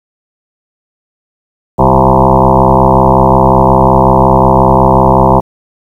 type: tone with frequency modulation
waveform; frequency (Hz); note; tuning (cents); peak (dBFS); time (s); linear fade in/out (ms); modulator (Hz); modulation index
sine; 528; C5; +16; -3; 1.78-5.41; 20; 65.5; 7.2
effects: 7-bit